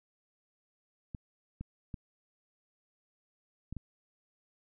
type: clicks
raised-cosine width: 5 ms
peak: -27 dBFS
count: 5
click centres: 1.148 / 1.61 / 1.942 / 3.726 / 3.767 s
effects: none